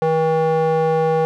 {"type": "tone with band-pass filter", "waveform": "square", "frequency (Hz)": 160.2, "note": "E3", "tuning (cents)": -49, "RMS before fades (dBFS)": -17, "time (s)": [0.02, 1.25], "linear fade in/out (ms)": 0, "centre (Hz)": 610, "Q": 4, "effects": []}